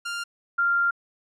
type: tone pair in turn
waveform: sawtooth / sine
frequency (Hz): 1396.9 / 1391.8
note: F6 / F6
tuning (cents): 0 / -6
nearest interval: unison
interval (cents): 6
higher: first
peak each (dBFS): -25 / -19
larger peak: second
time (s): 0.05-0.24 / 0.58-0.91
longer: second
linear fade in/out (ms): 10
effects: low-pass 9000 Hz 12 dB/octave